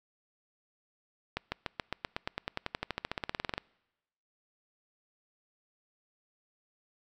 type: accelerating click train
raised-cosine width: 0.3 ms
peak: -16 dBFS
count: 27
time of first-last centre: 1.37-3.579 s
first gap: 150 ms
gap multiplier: 0.95
effects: noise-tail reverb RT60 1.0 s tail -26 dB re dry